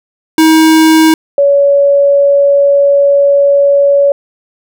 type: tone pair in turn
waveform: square / sine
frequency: 318.3 / 563.9 Hz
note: D#4 / C#5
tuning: +39 / +30 cents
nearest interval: minor seventh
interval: 991 cents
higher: second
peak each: -4 dBFS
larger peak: neither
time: 0.38-1.14 / 1.38-4.12 s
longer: second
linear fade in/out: 2 ms
effects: none